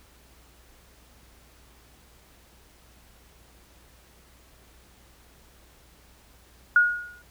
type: tone with exponential decay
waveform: sine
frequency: 1442 Hz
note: F#6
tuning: 45 cents flat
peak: -12 dBFS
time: 6.76-7.22 s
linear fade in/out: 2 ms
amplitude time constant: 100 ms
effects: added 60 Hz sine -57 dBFS peak until 7.3 s + pink hiss -57 dBFS RMS until 7.3 s